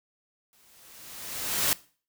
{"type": "noise with exponential growth", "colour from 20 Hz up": "white", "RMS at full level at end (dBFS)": -23, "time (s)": [0.53, 1.73], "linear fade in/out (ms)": 0, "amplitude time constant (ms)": 260, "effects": ["noise-tail reverb RT60 0.4 s tail -20 dB re dry"]}